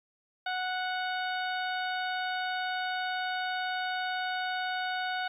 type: harmonic tone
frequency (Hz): 738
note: F#5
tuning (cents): -5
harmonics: 1 / 2 / 3 / 4 / 5 / 6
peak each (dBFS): -33 / -34 / -43 / -43 / -42 / -48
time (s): 0.46-5.28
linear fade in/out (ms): 5
effects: 11-bit